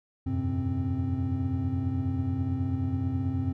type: tone cluster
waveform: triangle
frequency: 84.6 / 93.9 / 108.8 / 130.5 / 262.9 Hz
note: E2 / F#2 / A2 / C3 / C4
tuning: +45 / +26 / -19 / -4 / +8 cents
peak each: -34 / -28 / -35 / -32 / -29 dBFS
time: 0.26-3.53 s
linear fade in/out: 10 ms
effects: none